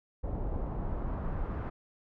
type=noise with low-pass filter sweep; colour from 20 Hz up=brown; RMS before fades=-34 dBFS; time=0.23-1.7 s; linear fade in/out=10 ms; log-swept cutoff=750 to 1400 Hz; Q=1.5; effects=none